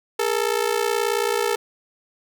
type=ring-modulated tone; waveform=sawtooth; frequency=440.5 Hz; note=A4; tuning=2 cents sharp; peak=-13 dBFS; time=0.19-1.56 s; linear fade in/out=5 ms; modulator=29.3 Hz; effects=none